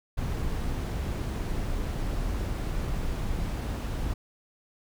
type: noise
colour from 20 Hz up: brown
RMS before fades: -30 dBFS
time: 0.17-4.14 s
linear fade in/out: 10 ms
effects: none